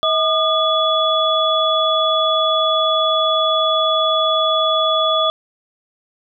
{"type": "tone cluster", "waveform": "sine", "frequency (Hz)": [640, 1215, 3408], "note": ["D#5", "D#6", "G#7"], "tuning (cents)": [49, -42, 44], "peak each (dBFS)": -18, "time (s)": [0.03, 5.3], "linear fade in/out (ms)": 0, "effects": []}